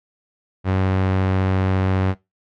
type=tone with low-pass filter; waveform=sawtooth; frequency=94.5 Hz; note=F#2; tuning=37 cents sharp; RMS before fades=-19 dBFS; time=0.64-2.15 s; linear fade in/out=50 ms; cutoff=2300 Hz; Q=0.7; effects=noise-tail reverb RT60 0.2 s tail -20 dB re dry